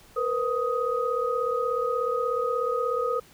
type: tone cluster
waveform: sine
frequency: 467.4 / 504 / 1252 Hz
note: A#4 / B4 / D#6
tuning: +5 / +35 / +10 cents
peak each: -28 dBFS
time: 0.16-3.2 s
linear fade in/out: 10 ms
effects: pink hiss -54 dBFS RMS until 3.33 s